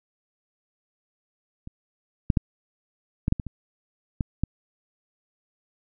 clicks, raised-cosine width 5 ms, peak -25 / -6 / -6 / -10 / -6 / -17 / -21 / -12 / -10 dBFS, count 9, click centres 1.674 / 2.302 / 2.372 / 3.281 / 3.324 / 3.398 / 3.467 / 4.208 / 4.436 s, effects none

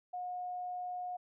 sine tone, 722 Hz, F#5, 43 cents flat, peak -37 dBFS, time 0.13-1.17 s, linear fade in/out 10 ms, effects none

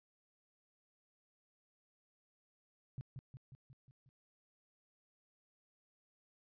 sine tone with echo, 130.81 Hz, C3, in tune, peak -40 dBFS, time 2.98-3.01 s, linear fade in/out 0 ms, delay 180 ms, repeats 6, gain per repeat -4 dB, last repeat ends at 4.09 s, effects resampled to 11025 Hz

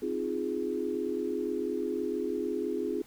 sine chord, F minor seventh, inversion second, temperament equal, 261.6 / 311.1 / 349.2 / 415.3 Hz, C4 / Eb4 / F4 / Ab4, 0 / 0 / 0 / 0 cents, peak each -36 / -37 / -34 / -33 dBFS, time 0.02-3.02 s, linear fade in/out 5 ms, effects pink hiss -57 dBFS RMS until 3.06 s

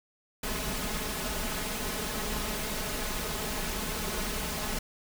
pink noise with comb filter, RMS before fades -33 dBFS, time 0.43-4.79 s, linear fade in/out 5 ms, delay 4.7 ms, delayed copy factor +0.65, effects none

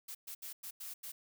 blue noise bursts at uneven times, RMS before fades -45 dBFS, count 6, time 0.08-0.15 / 0.27-0.35 / 0.42-0.53 / 0.63-0.71 / 0.8-0.94 / 1.03-1.12 s, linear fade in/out 10 ms, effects none

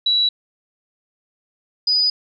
sine tone pair in turn, 3920 / 4957 Hz, B7 / D#8, -14 / -7 cents, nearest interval major third, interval 407 cents, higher second, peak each -14 dBFS, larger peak neither, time 0.06-0.29 / 1.87-2.1 s, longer neither, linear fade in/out 5 ms, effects none

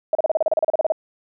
sine tone bursts, 633 Hz, D#5, 30 cents sharp, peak -14 dBFS, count 15, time 0.13-0.921 s, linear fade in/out 2 ms, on 21 ms, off 34 ms, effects none

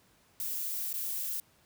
violet noise with dropouts, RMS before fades -35 dBFS, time 0.4-1.4 s, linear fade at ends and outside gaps 1 ms, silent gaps 0.929-0.939 s, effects pink hiss -65 dBFS RMS until 1.65 s + high-pass 60 Hz 12 dB/octave

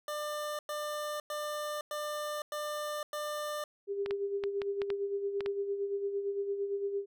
25% pulse tone bursts, 597 Hz, D5, 28 cents sharp, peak -31 dBFS, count 6, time 0.08-3.64 s, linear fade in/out 2 ms, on 510 ms, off 100 ms
sine tone with tremolo, 400 Hz, G4, 35 cents sharp, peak -29 dBFS, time 3.87-7.06 s, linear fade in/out 50 ms, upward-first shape sine, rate 8.8 Hz, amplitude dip 55%
clicks, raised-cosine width 0.3 ms, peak -23 dBFS, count 8, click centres 4.061 / 4.109 / 4.438 / 4.618 / 4.818 / 4.903 / 5.407 / 5.461 s
effects none

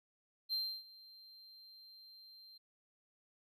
triangle tone with ADSR envelope, 4152 Hz, C8, 14 cents flat, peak -32 dBFS, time 0.49-2.58 s, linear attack 40 ms, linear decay 300 ms, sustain -22 dB, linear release 10 ms, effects none

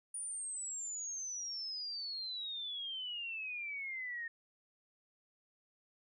sine exponential sweep, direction down, 9590 to 1829 Hz, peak -39 dBFS, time 0.14-4.28 s, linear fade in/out 5 ms, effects none

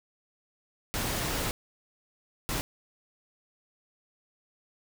pink noise bursts at uneven times, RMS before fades -31 dBFS, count 2, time 0.94-1.51 / 2.49-2.61 s, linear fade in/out 0 ms, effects none

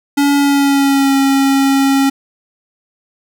square tone with pitch glide, 283.8 to 273 Hz, C#4 to C#4, +41 to -26 cents, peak -10 dBFS, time 0.17-2.1 s, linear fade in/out 10 ms, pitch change -67 cents, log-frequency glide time 0.36-1.15 s, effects none

